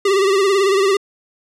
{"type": "tone with vibrato", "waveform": "square", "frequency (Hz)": 392, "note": "G4", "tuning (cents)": 0, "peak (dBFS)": -13, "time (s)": [0.05, 0.97], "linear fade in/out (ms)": 5, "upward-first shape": "sine", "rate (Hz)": 18, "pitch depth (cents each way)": 68, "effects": ["low-pass 8000 Hz 12 dB/octave"]}